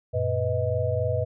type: tone cluster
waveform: sine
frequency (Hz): 93.2 / 116.8 / 495.8 / 631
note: F#2 / A#2 / B4 / D#5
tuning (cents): +13 / +4 / +7 / +24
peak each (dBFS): -28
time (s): 0.13-1.25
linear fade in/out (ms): 20
effects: none